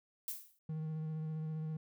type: noise with exponential decay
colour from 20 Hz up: violet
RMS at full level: -37 dBFS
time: 0.28-0.59 s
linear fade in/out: 1 ms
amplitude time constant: 66 ms
type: tone with vibrato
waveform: triangle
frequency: 157 Hz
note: D#3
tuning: 16 cents sharp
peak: -35 dBFS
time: 0.69-1.77 s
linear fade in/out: 5 ms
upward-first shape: sine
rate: 15 Hz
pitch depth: 17 cents each way
effects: none